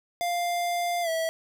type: tone with pitch glide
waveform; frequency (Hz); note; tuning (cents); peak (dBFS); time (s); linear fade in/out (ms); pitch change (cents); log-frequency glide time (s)
square; 698.5 to 651.7; F5 to E5; 0 to -20; -26; 0.21-1.29; 0; -120; 1.02-1.09
effects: none